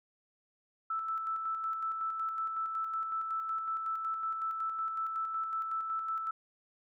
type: tone with tremolo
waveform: sine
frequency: 1318.5 Hz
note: E6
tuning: in tune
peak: -31 dBFS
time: 0.9-6.31 s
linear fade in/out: 5 ms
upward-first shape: square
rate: 5.4 Hz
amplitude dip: 35%
effects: none